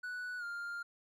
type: tone with pitch glide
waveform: triangle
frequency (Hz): 1480 to 1401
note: F#6 to F6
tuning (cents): 0 to +5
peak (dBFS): -37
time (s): 0.03-0.83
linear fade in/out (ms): 10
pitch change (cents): -95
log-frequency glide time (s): 0.38-0.44
effects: none